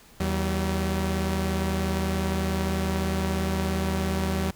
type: tone pair together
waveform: sawtooth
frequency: 79.9 / 191.14 Hz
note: D#2 / G3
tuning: +47 / -43 cents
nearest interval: octave + minor third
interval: 1510 cents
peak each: -23 dBFS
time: 0.2-4.51 s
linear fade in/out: 5 ms
effects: pink hiss -53 dBFS RMS until 4.55 s